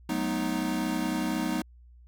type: chord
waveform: square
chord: B dominant seventh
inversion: second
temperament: equal with one note detuned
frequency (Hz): 185 / 214.9 / 246.9 / 311.1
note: F#3 / A3 / B3 / D#4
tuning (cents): 0 / -41 / 0 / 0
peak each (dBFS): -35 / -35 / -33 / -32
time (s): 0.09-1.62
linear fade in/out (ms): 5
effects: added 60 Hz sine -50 dBFS peak until 2.07 s